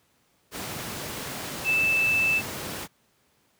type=tone in noise; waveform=sine; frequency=2637 Hz; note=E7; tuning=in tune; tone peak=-20 dBFS; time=1.64-2.42 s; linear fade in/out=50 ms; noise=pink; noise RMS=-34 dBFS; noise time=0.51-2.88 s; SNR=+11 dB; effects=pink hiss -66 dBFS RMS until 3.59 s + high-pass 100 Hz 12 dB/octave